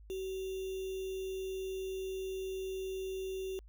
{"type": "tone with sample-and-hold", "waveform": "sine", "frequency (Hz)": 379.6, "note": "F#4", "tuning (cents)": 44, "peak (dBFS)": -36, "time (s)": [0.1, 3.59], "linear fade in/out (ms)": 0, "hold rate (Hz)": 3150, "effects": ["added 52 Hz sine -52 dBFS peak until 3.68 s"]}